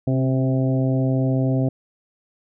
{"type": "harmonic tone with a mistuned harmonic", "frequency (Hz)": 130.81, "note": "C3", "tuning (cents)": 0, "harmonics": [1, 2, 3, 4, 5, 6], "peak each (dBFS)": [-19, -22, -31, -30, -30, -42], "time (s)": [0.07, 1.69], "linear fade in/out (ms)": 5, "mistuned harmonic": 2, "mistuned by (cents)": 25, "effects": []}